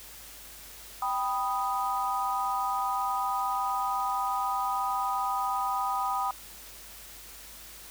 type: chord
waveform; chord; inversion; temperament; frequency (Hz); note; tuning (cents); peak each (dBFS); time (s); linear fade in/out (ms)
sine; G augmented; none; equal; 784 / 987.8 / 1244.5; G5 / B5 / D#6; 0 / 0 / 0; -31; 1.02-6.31; 2
effects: added 50 Hz sine -55 dBFS peak until 7.9 s + white hiss -47 dBFS RMS until 7.9 s

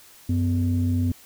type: tone pair together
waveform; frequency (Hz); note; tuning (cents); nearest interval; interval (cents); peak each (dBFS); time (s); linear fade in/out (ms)
sine; 93.72 / 250.2; F#2 / B3; +23 / +23; octave + perfect fourth; 1700; -20 / -23; 0.29-1.12; 5
effects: tanh soft clip ceiling -14 dBFS + white hiss -50 dBFS RMS until 1.25 s

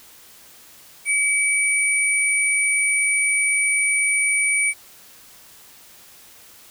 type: tone pair together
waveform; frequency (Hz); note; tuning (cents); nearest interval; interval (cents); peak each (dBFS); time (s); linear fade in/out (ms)
sine; 2277 / 9108; C#7 / C#9; +46 / +46; 2 octaves; 2400; -18 / -22; 1.05-4.74; 50
effects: white hiss -47 dBFS RMS until 6.7 s

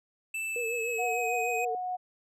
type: tone with pitch glide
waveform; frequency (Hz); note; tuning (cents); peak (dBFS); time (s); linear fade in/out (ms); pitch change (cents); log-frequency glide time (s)
square; 2645 to 2514; E7 to D#7; +5 to +17; -32; 0.34-1.65; 5; -88; 0.46-1.33
type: tone with vibrato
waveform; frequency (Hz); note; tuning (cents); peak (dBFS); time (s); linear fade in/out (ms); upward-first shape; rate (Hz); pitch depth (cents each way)
sine; 466.9; A#4; +3; -32; 0.56-1.75; 2; triangle; 6.7; 89
type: tone with tremolo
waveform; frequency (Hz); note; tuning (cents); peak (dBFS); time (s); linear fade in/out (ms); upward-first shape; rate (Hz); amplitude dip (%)
sine; 731; F#5; -21; -29; 0.98-1.97; 20; triangle; 3.3; 25
effects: low-pass 12000 Hz 12 dB/octave

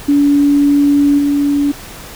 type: tone with level steps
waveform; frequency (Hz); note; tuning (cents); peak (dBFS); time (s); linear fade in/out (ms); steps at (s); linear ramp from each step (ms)
sine; 286.2; D4; -45; -7 / -10; 0.08-1.72; 10; 1.18; 10
effects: pink hiss -32 dBFS RMS until 2.15 s

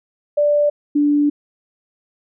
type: tone pair in turn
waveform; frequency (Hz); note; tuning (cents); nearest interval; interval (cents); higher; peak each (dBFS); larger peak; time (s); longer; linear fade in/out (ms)
sine; 587.3 / 292; D5 / D4; 0 / -10; octave; 1210; first; -12; neither; 0.37-0.7 / 0.95-1.3; second; 10
effects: none

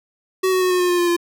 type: tone with pitch steps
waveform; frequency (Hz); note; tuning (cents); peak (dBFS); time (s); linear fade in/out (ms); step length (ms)
square; 375.9 / 371.4 / 366.9 / 362.5 / 358.1 / 353.8 / 349.5 / 345.3; F#4 / F#4 / F#4 / F#4 / F4 / F4 / F4 / F4; +27 / +7 / -15 / -35 / +43 / +23 / +1 / -20; -16; 0.43-1.166; 10; 92
effects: none

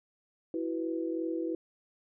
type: chord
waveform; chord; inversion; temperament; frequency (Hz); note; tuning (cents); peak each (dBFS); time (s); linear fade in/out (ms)
sine; E suspended second; none; equal with one note detuned; 329.6 / 372.4 / 493.9; E4 / F#4 / B4; 0 / +11 / 0; -32 / -38 / -38; 0.54-1.55; 2
effects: none

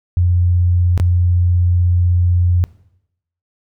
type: tone with dropouts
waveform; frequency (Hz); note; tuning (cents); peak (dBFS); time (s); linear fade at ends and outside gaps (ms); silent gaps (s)
sine; 88.4; F2; +22; -10; 0.17-2.64; 0; 0.977-0.999
effects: noise-tail reverb RT60 0.8 s tail -20 dB re dry

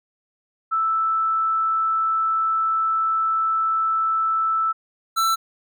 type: tone pair in turn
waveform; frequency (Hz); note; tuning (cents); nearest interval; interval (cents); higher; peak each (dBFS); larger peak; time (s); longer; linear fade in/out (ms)
sine / square; 1318.5 / 1332.3; E6 / E6; 0 / +18; unison; 18; second; -18; neither; 0.71-4.73 / 5.16-5.36; first; 20
effects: none

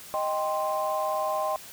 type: chord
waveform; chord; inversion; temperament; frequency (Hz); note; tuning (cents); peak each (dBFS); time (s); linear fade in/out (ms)
sine; C minor; first; equal with one note detuned; 622.3 / 786.7 / 1046.5; Eb5 / G5 / C6; 0 / +6 / 0; -28 / -30 / -29; 0.14-1.56; 0
effects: tanh soft clip ceiling -17 dBFS + white hiss -45 dBFS RMS until 1.72 s

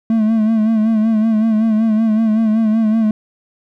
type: tone with vibrato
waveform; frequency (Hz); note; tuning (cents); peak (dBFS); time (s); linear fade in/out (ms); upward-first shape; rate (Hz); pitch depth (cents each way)
triangle; 220; A3; 0; -9; 0.1-3.11; 2; sine; 5.3; 54
effects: none

